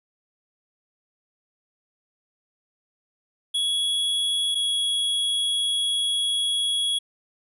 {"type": "tone pair in turn", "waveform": "square", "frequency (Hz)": [3353, 3339], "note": ["G#7", "G#7"], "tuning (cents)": [16, 9], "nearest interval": "unison", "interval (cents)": 7, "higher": "first", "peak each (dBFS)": -22, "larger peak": "neither", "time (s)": [[3.54, 4.55], [4.55, 6.99]], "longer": "second", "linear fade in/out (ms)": 10, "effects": ["resampled to 24000 Hz"]}